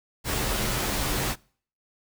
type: noise with comb filter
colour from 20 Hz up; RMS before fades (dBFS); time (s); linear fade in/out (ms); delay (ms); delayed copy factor
pink; -27; 0.24-1.36; 50; 12; -0.55
effects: noise-tail reverb RT60 0.5 s tail -25 dB re dry